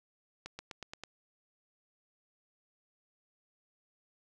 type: accelerating click train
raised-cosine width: 0.2 ms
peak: -25 dBFS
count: 6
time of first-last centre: 0.46-1.037 s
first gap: 130 ms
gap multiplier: 0.94
effects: none